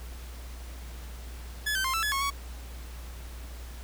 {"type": "tone with pitch steps", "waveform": "sawtooth", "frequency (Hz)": [1710, 1546, 1054, 1326, 1703, 1094, 1120], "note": ["A6", "G6", "C6", "E6", "G#6", "C#6", "C#6"], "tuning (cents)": [-50, -24, 12, 10, 43, -23, 18], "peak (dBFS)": -23, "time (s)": [1.66, 2.304], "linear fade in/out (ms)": 10, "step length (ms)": 92, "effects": ["added 60 Hz sine -39 dBFS peak until 3.83 s", "pink hiss -49 dBFS RMS until 3.83 s"]}